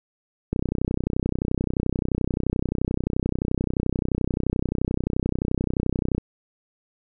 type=click train; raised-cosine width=3 ms; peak=-10 dBFS; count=179; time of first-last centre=0.53-6.181 s; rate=31.5 Hz; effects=none